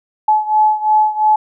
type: beating tone pair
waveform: sine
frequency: 856 / 858.9 Hz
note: A5 / A5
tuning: -48 / -42 cents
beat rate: 2.9 Hz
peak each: -12 / -15 dBFS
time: 0.28-1.36 s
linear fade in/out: 5 ms
effects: none